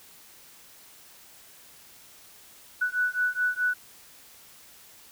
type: beating tone pair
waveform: sine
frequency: 1480 / 1484.7 Hz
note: F#6 / F#6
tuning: 0 / +6 cents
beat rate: 4.7 Hz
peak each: -27 dBFS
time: 2.81-3.74 s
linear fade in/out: 10 ms
effects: white hiss -52 dBFS RMS until 5.11 s